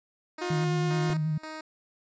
10% pulse tone with tremolo, 312.8 Hz, D#4, 9 cents sharp, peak -29 dBFS, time 0.38-1.61 s, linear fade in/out 5 ms, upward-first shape square, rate 1.9 Hz, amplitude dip 80%
sawtooth tone, 356.9 Hz, F4, 38 cents sharp, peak -26 dBFS, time 0.41-1.14 s, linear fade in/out 10 ms
sine tone with vibrato, 155.56 Hz, D#3, in tune, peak -25 dBFS, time 0.5-1.38 s, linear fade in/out 5 ms, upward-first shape sine, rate 9.3 Hz, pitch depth 43 cents each way
click, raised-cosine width 2 ms, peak -22 dBFS, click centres 1.101 s
effects resampled to 16000 Hz

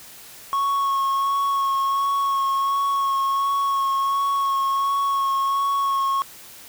triangle tone with vibrato, 1100 Hz, C#6, 14 cents flat, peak -17 dBFS, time 0.53-6.22 s, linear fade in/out 0 ms, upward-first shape sine, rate 1.4 Hz, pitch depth 18 cents each way, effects white hiss -43 dBFS RMS until 6.68 s

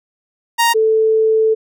sawtooth / sine tone pair in turn, 933 / 440.3 Hz, A#5 / A4, +1 / +1 cents, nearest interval octave + minor second, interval 1300 cents, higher first, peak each -7 / -10 dBFS, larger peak first, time 0.58-0.74 / 0.74-1.55 s, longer second, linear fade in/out 20 ms, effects none

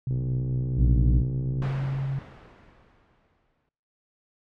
sine tone with pitch glide, 129.2 to 135.62 Hz, C3 to C#3, -21 to -38 cents, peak -25 dBFS, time 0.07-2.19 s, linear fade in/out 2 ms, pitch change +83 cents, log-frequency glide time 0.69-1.87 s
click train, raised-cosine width 3 ms, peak -23 dBFS, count 96, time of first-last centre 0.11-1.635 s, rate 62.3 Hz
harmonic tone, 59.2 Hz, A#1, 27 cents sharp, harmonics 1 / 2 / 3 / 4 / 5, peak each -19 / -25 / -31 / -35 / -35 dBFS, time 0.76-1.24 s, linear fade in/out 50 ms
pink noise with exponential decay, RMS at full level -33 dBFS, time 1.62-3.69 s, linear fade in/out 1 ms, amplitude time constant 450 ms
effects noise-tail reverb RT60 1.0 s tail -23 dB re dry + low-pass 2000 Hz 12 dB/octave

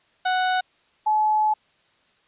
30% pulse / sine tone pair in turn, 740 / 857 Hz, F#5 / A5, 0 / -46 cents, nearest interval minor third, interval 254 cents, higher second, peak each -17 dBFS, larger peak neither, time 0.25-0.61 / 1.06-1.54 s, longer second, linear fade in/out 10 ms, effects white hiss -62 dBFS RMS until 2.27 s + resampled to 8000 Hz

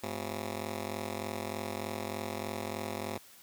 10% pulse ring-modulated tone, 152.3 Hz, D#3, 37 cents flat, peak -24 dBFS, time 0.03-3.18 s, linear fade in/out 2 ms, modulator 54.5 Hz, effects white hiss -56 dBFS RMS until 3.42 s + high-pass 80 Hz 12 dB/octave

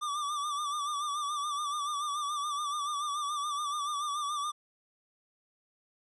square tone with vibrato, 1174.7 Hz, D6, in tune, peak -32 dBFS, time 0.01-4.52 s, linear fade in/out 20 ms, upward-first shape sine, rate 7 Hz, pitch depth 63 cents each way, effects resampled to 24000 Hz

